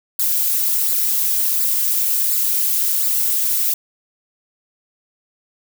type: noise with flanger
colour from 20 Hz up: violet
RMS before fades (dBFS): -18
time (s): 0.19-3.74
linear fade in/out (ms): 5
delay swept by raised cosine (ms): 0.32 to 6.02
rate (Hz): 1.4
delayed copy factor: -0.6
effects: none